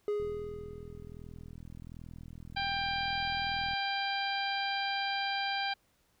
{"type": "tone with exponential decay", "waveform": "triangle", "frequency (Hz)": 415.3, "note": "G#4", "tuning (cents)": 0, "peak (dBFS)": -26, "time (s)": [0.08, 1.56], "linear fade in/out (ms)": 1, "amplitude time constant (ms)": 320}
{"type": "click train", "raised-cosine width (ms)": 5, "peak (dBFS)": -35, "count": 147, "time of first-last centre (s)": [0.2, 3.735], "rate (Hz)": 41.3}
{"type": "harmonic tone", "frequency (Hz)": 792, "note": "G5", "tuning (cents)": 18, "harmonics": [1, 2, 3, 4, 5, 6], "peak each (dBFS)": [-34, -37, -39, -40, -41, -42], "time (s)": [2.56, 5.74], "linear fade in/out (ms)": 10}
{"effects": ["pink hiss -71 dBFS RMS until 6.2 s"]}